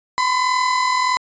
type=tone pair together; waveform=35% pulse; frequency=1005 / 1046.5 Hz; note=B5 / C6; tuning=+30 / 0 cents; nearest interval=minor second; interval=70 cents; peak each=-15 / -22 dBFS; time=0.18-1.17 s; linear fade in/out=0 ms; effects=resampled to 16000 Hz